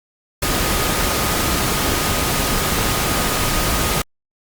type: tone in noise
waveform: sine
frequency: 1244.5 Hz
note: D#6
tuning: in tune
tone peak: -29 dBFS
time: 0.42-4.02 s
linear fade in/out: 5 ms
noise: pink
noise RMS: -19 dBFS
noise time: 0.42-4.02 s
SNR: -13 dB
effects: Opus 48 kbps